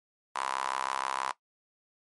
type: tone with high-pass filter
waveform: sawtooth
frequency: 66.3 Hz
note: C2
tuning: 23 cents sharp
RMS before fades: -33 dBFS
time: 0.35-1.32 s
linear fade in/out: 10 ms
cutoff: 1000 Hz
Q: 4.3
effects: noise-tail reverb RT60 0.1 s tail -17 dB re dry + MP3 48 kbps